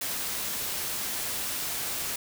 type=noise; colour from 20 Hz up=white; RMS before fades=-32 dBFS; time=0.01-2.16 s; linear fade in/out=5 ms; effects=none